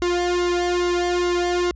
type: tone with flanger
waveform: sawtooth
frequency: 352.9 Hz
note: F4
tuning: 18 cents sharp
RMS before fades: -21 dBFS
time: 0.02-1.71 s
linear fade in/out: 0 ms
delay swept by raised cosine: 1.2 to 2.08 ms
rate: 2.4 Hz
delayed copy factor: -1
effects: added 60 Hz sine -38 dBFS peak until 1.75 s + resampled to 16000 Hz